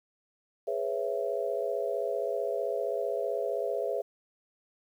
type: chord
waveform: sine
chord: C# minor seventh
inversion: second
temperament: just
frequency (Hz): 415.8 / 498.9 / 554.4 / 665.2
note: G#4 / B4 / C#5 / E5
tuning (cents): +2 / +17 / 0 / +16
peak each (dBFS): -34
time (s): 0.67-4.02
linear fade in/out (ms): 10
effects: 10-bit